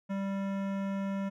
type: tone with hard clipping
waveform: sine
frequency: 196 Hz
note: G3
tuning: in tune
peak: -33 dBFS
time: 0.09-1.3 s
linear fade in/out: 20 ms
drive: 17 dB
effects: none